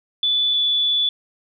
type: tone pair in turn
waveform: sine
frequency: 3474 / 3456 Hz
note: A7 / A7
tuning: -23 / -32 cents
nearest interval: unison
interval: 9 cents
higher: first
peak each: -16 dBFS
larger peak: neither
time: 0.23-0.54 / 0.54-1.09 s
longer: second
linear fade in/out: 2 ms
effects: none